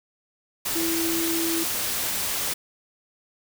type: tone in noise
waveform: sine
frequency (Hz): 331.2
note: E4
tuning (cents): +8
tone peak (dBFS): -25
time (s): 0.75-1.64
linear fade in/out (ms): 10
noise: white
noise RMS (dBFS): -27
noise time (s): 0.65-2.54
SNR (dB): -1
effects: none